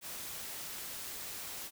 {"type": "noise", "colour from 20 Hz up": "white", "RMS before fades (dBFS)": -43, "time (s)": [0.01, 1.71], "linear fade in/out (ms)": 50, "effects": []}